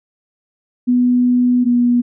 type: tone pair in turn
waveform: sine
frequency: 246.9 / 242.4 Hz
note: B3 / B3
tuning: 0 / -32 cents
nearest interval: unison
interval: 32 cents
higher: first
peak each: -10 dBFS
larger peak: neither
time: 0.87-1.65 / 1.65-2.02 s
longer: first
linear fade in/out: 20 ms
effects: none